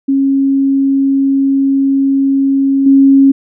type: tone with level steps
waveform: sine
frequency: 273 Hz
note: C#4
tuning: 26 cents flat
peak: -8 / -3 dBFS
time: 0.08-3.32 s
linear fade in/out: 10 ms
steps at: 2.86 s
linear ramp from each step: 5 ms
effects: none